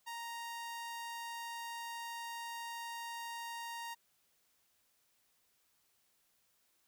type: tone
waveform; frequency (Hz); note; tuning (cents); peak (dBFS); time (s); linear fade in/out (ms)
sawtooth; 932.3; A#5; 0; -38; 0.06-3.95; 20
effects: white hiss -75 dBFS RMS until 6.87 s